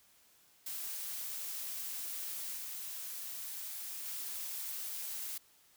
blue noise with level steps, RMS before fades -41 / -43 / -41 dBFS, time 0.66-5.38 s, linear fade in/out 5 ms, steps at 2.56 / 4.05 s, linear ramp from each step 20 ms, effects white hiss -66 dBFS RMS until 5.76 s

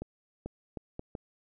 accelerating click train, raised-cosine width 2 ms, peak -24 dBFS, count 5, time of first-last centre 0.02-1.152 s, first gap 440 ms, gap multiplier 0.71, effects none

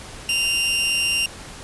sawtooth tone with amplitude modulation, 2784 Hz, F7, 6 cents flat, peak -13 dBFS, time 0.29-1.26 s, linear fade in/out 2 ms, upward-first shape sine, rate 229 Hz, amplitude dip 50%, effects pink hiss -38 dBFS RMS until 1.63 s + resampled to 24000 Hz

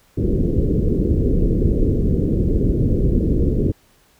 pink low-pass noise, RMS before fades -17 dBFS, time 0.17-3.72 s, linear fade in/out 10 ms, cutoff 460 Hz, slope 48 dB/octave, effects pink hiss -56 dBFS RMS until 4.19 s

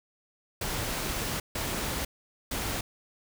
pink noise bursts at uneven times, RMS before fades -32 dBFS, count 3, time 0.61-1.4 / 1.55-2.05 / 2.51-2.81 s, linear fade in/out 5 ms, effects none

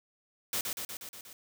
white noise with echo, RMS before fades -32 dBFS, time 0.53-0.61 s, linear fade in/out 2 ms, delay 120 ms, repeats 6, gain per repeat -3 dB, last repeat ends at 1.33 s, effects none

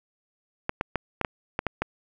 clicks, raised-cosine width 0.5 ms, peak -10 dBFS, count 8, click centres 0.694 / 0.811 / 0.957 / 1.213 / 1.248 / 1.591 / 1.667 / 1.82 s, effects none

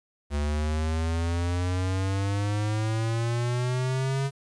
square exponential sweep, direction up, 72 to 138.59 Hz, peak -25 dBFS, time 0.3-4.31 s, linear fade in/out 50 ms, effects resampled to 22050 Hz + 9-bit

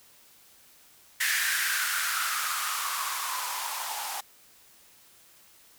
violet noise with band-pass filter sweep, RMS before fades -30 dBFS, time 1.2-4.21 s, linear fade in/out 10 ms, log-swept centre 1800 to 800 Hz, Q 5.9, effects white hiss -57 dBFS RMS until 5.78 s

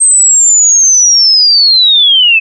sine linear sweep, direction down, 8372 to 2559 Hz, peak -3 dBFS, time 0-2.4 s, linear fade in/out 20 ms, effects none

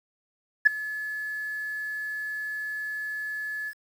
sine tone with ADSR envelope, 1714 Hz, A6, 46 cents flat, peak -9 dBFS, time 0.65-3.74 s, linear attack 18 ms, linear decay 8 ms, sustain -21 dB, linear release 62 ms, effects tanh soft clip ceiling -6 dBFS + 8-bit

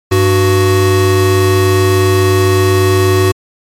square tone pair together, 98.5 / 371.9 Hz, G2 / F#4, +9 / +9 cents, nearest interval octave + major seventh, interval 2300 cents, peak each -11 dBFS, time 0.11-3.32 s, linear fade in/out 10 ms, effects MP3 64 kbps

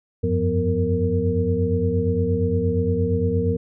sine tone cluster, 88.5 / 97.1 / 175.5 / 247.8 / 461.2 Hz, F2 / G2 / F3 / B3 / A#4, +23 / -16 / +9 / +6 / -19 cents, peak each -24 / -24 / -26 / -27 / -23 dBFS, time 0.23-3.57 s, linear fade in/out 10 ms, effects none

